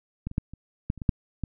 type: clicks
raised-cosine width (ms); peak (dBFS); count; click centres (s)
5; -18 / -26 / -12 / -28 / -13 / -30 / -21 / -7 / -17; 9; 0.27 / 0.314 / 0.381 / 0.536 / 0.901 / 0.977 / 1.018 / 1.092 / 1.437
effects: none